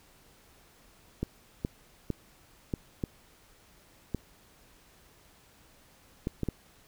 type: clicks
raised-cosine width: 3 ms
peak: -17 dBFS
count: 9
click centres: 1.23 / 1.649 / 2.103 / 2.738 / 3.038 / 4.147 / 6.271 / 6.433 / 6.487 s
effects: pink hiss -60 dBFS RMS until 6.87 s